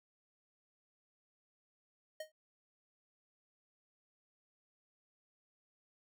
square tone with exponential decay, 622.3 Hz, D#5, in tune, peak -39 dBFS, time 2.2-2.32 s, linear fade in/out 5 ms, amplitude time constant 24 ms, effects none

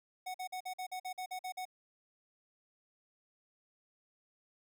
square tone bursts, 740 Hz, F#5, in tune, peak -39 dBFS, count 11, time 0.26-1.654 s, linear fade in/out 10 ms, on 84 ms, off 47 ms, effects none

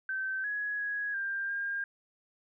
sine tone with pitch steps, 1546 / 1675 / 1664 / 1591 / 1609 Hz, G6 / G#6 / G#6 / G6 / G6, -24 / +14 / +3 / +25 / +45 cents, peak -31 dBFS, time 0.09-1.84 s, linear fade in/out 2 ms, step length 350 ms, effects none

